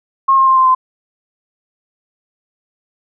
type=tone with pitch steps; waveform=sine; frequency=1077 / 1065.9 / 1054.8 / 1043.9 / 1033.1 Hz; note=C6 / C6 / C6 / C6 / C6; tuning=+50 / +32 / +14 / -4 / -22 cents; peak=-7 dBFS; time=0.28-0.75 s; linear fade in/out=10 ms; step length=94 ms; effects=none